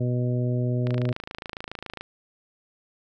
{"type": "harmonic tone", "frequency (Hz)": 123.47, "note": "B2", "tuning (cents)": 0, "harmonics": [1, 2, 3, 4, 5], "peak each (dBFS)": [-23, -30, -33, -37, -36], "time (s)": [0, 1.13], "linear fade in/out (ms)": 10}
{"type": "click train", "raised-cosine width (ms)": 0.3, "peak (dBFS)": -18, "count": 32, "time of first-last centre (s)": [0.87, 2.01], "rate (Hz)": 27.2}
{"effects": []}